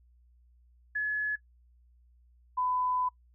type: tone pair in turn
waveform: sine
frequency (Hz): 1703 / 1002.7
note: G#6 / B5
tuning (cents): +43 / +26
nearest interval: major sixth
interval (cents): 917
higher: first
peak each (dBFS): -27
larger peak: neither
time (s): 0.95-1.36 / 2.57-3.09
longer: second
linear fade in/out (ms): 10
effects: noise-tail reverb RT60 0.1 s tail -21 dB re dry + added 60 Hz sine -59 dBFS peak until 3.34 s